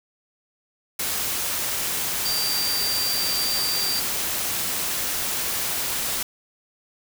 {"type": "tone in noise", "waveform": "sine", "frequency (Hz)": 4699, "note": "D8", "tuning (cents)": 0, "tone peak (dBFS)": -24, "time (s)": [2.25, 4], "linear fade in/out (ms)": 5, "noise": "white", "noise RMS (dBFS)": -26, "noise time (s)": [0.99, 6.23], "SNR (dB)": -1, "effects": []}